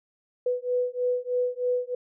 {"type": "beating tone pair", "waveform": "sine", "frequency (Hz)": [493.9, 497.1], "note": ["B4", "B4"], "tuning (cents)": [0, 11], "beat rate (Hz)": 3.2, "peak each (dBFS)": -27, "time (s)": [0.46, 1.95], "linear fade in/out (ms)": 5, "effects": []}